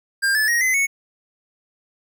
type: tone with pitch steps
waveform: square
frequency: 1600 / 1734.8 / 1880.9 / 2039 / 2211 Hz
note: G6 / A6 / A#6 / C7 / C#7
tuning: +35 / -25 / +15 / -45 / -5 cents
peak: -17 dBFS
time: 0.22-0.87 s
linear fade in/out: 20 ms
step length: 130 ms
effects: none